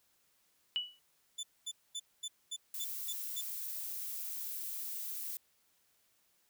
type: tone with exponential decay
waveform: sine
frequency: 2948 Hz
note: F#7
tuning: 7 cents flat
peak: -28 dBFS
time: 0.76-0.99 s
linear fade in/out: 0 ms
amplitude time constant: 49 ms
type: tone bursts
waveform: 25% pulse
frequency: 3505 Hz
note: A7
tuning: 7 cents flat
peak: -34 dBFS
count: 8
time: 1.38-3.414 s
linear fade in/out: 10 ms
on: 53 ms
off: 230 ms
type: noise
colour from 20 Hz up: violet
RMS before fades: -41 dBFS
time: 2.74-5.37 s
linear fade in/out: 2 ms
effects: white hiss -73 dBFS RMS until 6.49 s